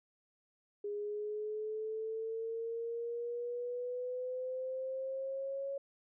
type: exponential sweep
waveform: sine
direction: up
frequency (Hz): 410 to 554.4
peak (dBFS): -36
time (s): 0.84-5.78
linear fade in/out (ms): 5
effects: none